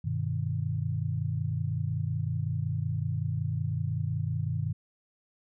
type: chord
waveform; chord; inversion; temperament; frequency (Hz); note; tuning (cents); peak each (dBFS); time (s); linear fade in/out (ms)
sine; G augmented; none; equal with one note detuned; 98 / 123.47 / 153.95; G2 / B2 / D#3; 0 / 0 / -18; -32; 0.04-4.73; 10
effects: none